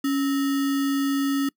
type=tone with sample-and-hold; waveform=sine; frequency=277.2 Hz; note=C#4; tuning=in tune; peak=-20 dBFS; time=0.04-1.49 s; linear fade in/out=5 ms; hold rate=1575 Hz; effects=noise-tail reverb RT60 0.1 s tail -24 dB re dry